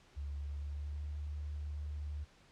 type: tone with pitch glide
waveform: sine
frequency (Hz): 71.3 to 74.03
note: C#2 to D2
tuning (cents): +49 to +14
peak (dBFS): -38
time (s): 0.16-2.25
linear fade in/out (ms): 20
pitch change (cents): +65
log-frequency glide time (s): 0.33-1.12
effects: pink hiss -64 dBFS RMS until 2.51 s + low-pass 6000 Hz 12 dB/octave